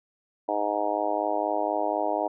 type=harmonic tone; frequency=104.1 Hz; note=G#2; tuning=5 cents sharp; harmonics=3 / 4 / 5 / 6 / 7 / 8 / 9; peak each=-33 / -35 / -34 / -29 / -30 / -32 / -33 dBFS; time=0.48-2.28 s; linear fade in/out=10 ms; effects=none